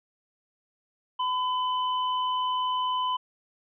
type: tone pair together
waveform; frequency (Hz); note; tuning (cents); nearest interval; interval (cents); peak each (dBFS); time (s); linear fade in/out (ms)
sine; 1008 / 3021; B5 / F#7; +35 / +35; octave + perfect fifth; 1900; -25 / -34; 1.19-3.17; 10
effects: none